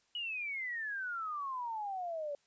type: exponential sweep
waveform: sine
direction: down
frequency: 2947 to 564 Hz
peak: -36 dBFS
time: 0.15-2.35 s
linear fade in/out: 2 ms
effects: white hiss -73 dBFS RMS until 2.46 s + resampled to 16000 Hz